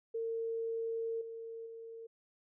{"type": "tone with level steps", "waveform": "sine", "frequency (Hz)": 455.2, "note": "A#4", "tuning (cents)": -41, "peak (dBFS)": [-34, -42, -45], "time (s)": [0.14, 2.07], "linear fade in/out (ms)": 10, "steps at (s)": [1.21, 1.66], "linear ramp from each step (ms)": 5, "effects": []}